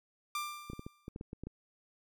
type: tone with exponential decay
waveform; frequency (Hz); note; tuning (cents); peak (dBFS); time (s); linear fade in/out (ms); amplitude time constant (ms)
sawtooth; 1187; D6; +18; -29; 0.35-1.09; 2; 160
type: clicks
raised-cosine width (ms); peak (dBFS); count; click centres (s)
3; -29; 10; 0.7 / 0.733 / 0.794 / 0.865 / 1.081 / 1.161 / 1.211 / 1.331 / 1.436 / 1.47
effects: none